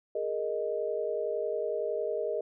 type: chord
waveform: sine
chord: Ab suspended second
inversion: none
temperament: equal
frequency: 415.3 / 466.2 / 622.3 Hz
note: Ab4 / Bb4 / Eb5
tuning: 0 / 0 / 0 cents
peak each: -34 / -33 / -33 dBFS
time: 0.15-2.41 s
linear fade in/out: 5 ms
effects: none